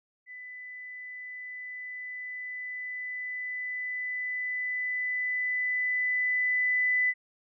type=tone with level ramp; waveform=sine; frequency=1998 Hz; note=B6; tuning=20 cents sharp; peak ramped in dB=-41 to -22 dBFS; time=0.26-7.14 s; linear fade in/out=50 ms; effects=none